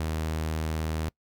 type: tone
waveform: sawtooth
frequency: 79 Hz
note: D#2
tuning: 27 cents sharp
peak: -24 dBFS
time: 0-1.09 s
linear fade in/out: 0 ms
effects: noise-tail reverb RT60 0.1 s tail -25 dB re dry